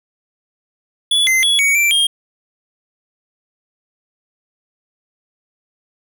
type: tone with pitch steps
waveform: square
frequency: 3422 / 2069 / 3376 / 2243 / 2347 / 3225 Hz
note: A7 / C7 / G#7 / C#7 / D7 / G7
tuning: -49 / -20 / +28 / +20 / -2 / +48 cents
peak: -12 dBFS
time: 1.11-2.07 s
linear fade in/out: 5 ms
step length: 160 ms
effects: none